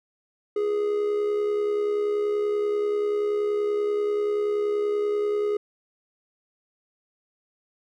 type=tone with amplitude modulation; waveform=triangle; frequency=415.3 Hz; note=G#4; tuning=in tune; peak=-18 dBFS; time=0.56-5.57 s; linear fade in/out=5 ms; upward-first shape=sine; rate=70.4 Hz; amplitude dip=45%; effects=none